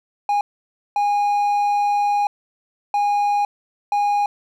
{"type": "tone bursts at uneven times", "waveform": "triangle", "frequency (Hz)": 820, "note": "G#5", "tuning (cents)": -22, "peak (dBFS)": -14, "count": 4, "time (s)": [[0.29, 0.41], [0.96, 2.27], [2.94, 3.45], [3.92, 4.26]], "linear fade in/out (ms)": 2, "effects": []}